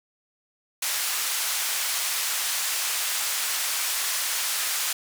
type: band-pass noise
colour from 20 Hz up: white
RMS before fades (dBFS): -27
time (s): 0.82-4.93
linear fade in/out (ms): 5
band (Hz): 960 to 12000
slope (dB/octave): 12
effects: none